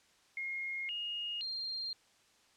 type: tone with pitch steps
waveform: sine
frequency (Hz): 2144 / 2857 / 4192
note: C7 / F7 / C8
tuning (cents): +42 / +39 / +2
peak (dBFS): -36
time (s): 0.37-1.93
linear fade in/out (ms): 2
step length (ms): 520
effects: white hiss -67 dBFS RMS until 2.56 s + low-pass 7000 Hz 12 dB/octave